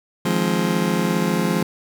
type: chord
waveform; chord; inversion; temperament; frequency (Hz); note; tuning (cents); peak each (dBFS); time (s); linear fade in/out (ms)
30% pulse; F minor seventh; third; just; 157.15 / 174.61 / 209.5 / 261.9; Eb3 / F3 / Ab3 / C4; +18 / 0 / +15 / +2; -25 / -19 / -20 / -24; 0.25-1.63; 5
effects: none